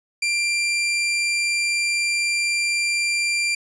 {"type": "tone", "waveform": "sawtooth", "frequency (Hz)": 2372, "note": "D7", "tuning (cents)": 17, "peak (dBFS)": -16, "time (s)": [0.22, 3.55], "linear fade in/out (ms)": 5, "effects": ["resampled to 22050 Hz"]}